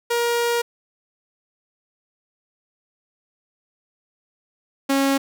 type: tone pair in turn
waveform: sawtooth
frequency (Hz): 473 / 273.8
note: A#4 / C#4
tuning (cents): +25 / -21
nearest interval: major sixth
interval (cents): 946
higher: first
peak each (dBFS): -15 / -13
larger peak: second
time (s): 0.1-0.62 / 4.89-5.18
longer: first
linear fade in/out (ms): 10
effects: none